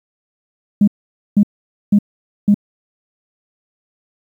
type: tone bursts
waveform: sine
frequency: 204.8 Hz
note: G#3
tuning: 24 cents flat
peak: -6 dBFS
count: 4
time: 0.81-2.544 s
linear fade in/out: 5 ms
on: 66 ms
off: 490 ms
effects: tanh soft clip ceiling -2 dBFS + 8-bit